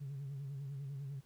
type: tone with vibrato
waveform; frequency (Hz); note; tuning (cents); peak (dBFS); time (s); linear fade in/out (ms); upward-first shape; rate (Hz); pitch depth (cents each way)
sine; 138.59; C#3; 0; -39; 0-1.21; 20; sine; 10; 69
effects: tanh soft clip ceiling -38 dBFS + pink hiss -70 dBFS RMS until 1.25 s